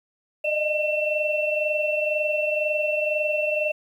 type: tone cluster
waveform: sine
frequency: 604 / 626 / 2696 Hz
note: D5 / D#5 / E7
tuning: +48 / +10 / +38 cents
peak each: -24 / -30 / -25 dBFS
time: 0.44-3.72 s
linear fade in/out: 10 ms
effects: 9-bit